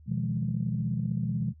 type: chord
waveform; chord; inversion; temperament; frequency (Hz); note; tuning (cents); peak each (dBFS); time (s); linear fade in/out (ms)
sine; F half-diminished seventh; second; equal with one note detuned; 123.47 / 158.47 / 174.61 / 207.7; Cb3 / Eb3 / F3 / Ab3; 0 / +32 / 0 / 0; -30 / -33 / -33 / -33; 0.06-1.54; 50
effects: tanh soft clip ceiling -16 dBFS + added 77 Hz sine -50 dBFS peak until 1.6 s

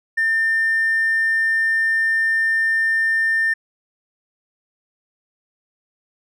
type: tone with hard clipping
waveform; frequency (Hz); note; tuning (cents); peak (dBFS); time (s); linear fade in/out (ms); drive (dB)
sine; 1800; A6; +39; -16; 0.17-3.54; 10; 1
effects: none

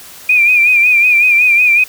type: tone with vibrato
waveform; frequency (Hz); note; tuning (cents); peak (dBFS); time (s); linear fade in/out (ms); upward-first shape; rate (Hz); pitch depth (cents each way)
sine; 2427; D#7; -44; -6; 0.29-1.84; 5; sine; 5.4; 62
effects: white hiss -35 dBFS RMS until 1.88 s

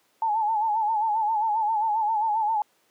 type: tone with vibrato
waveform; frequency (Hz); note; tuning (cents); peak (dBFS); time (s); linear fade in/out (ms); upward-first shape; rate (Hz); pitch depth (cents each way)
sine; 868; A5; -24; -21; 0.22-2.62; 2; sine; 7.5; 81
effects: pink hiss -65 dBFS RMS until 2.9 s + high-pass 300 Hz 12 dB/octave

